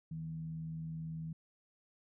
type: tone with frequency modulation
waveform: sine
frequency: 160 Hz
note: D#3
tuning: 49 cents sharp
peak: -39 dBFS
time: 0.11-1.33 s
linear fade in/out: 5 ms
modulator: 81.8 Hz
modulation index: 0.26
effects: none